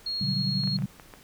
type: tone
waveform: sine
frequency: 4292 Hz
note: C8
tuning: 43 cents sharp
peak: -28 dBFS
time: 0.06-0.77 s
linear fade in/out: 5 ms
type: chord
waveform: sine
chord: G major seventh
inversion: first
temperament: equal with one note detuned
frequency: 121.49 / 146.83 / 185 / 196 Hz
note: B2 / D3 / F#3 / G3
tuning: -28 / 0 / 0 / 0 cents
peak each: -33 / -30 / -32 / -32 dBFS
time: 0.21-0.86 s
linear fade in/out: 5 ms
type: clicks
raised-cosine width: 0.5 ms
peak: -29 dBFS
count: 6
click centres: 0.637 / 0.675 / 0.788 / 0.822 / 0.998 / 1.138 s
effects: pink hiss -53 dBFS RMS until 1.23 s